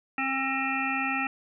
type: harmonic tone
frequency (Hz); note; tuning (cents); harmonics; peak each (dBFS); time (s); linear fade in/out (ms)
267.2; C4; +36; 1 / 3 / 5 / 7 / 9 / 10; -33 / -33 / -33 / -33 / -33 / -33; 0.18-1.27; 2
effects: none